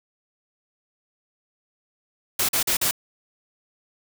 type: noise bursts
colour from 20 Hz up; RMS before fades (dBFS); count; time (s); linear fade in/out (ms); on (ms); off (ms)
white; -22; 4; 2.39-2.911; 5; 98; 43
effects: none